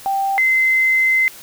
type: tone pair in turn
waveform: sine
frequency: 784 / 2063 Hz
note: G5 / C7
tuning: 0 / -25 cents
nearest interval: octave + perfect fourth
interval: 1675 cents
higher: second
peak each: -16 / -12 dBFS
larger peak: second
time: 0.06-0.38 / 0.38-1.28 s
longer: second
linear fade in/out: 0 ms
effects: white hiss -39 dBFS RMS until 1.42 s